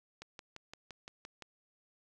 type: click train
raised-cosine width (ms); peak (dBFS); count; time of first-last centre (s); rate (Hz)
0.2; -29; 8; 0.22-1.423; 5.82
effects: none